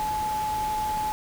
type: tone in noise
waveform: sine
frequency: 856 Hz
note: A5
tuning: 48 cents flat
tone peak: -25 dBFS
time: 0-1.12 s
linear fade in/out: 0 ms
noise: pink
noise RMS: -37 dBFS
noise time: 0-1.12 s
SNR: +9 dB
effects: none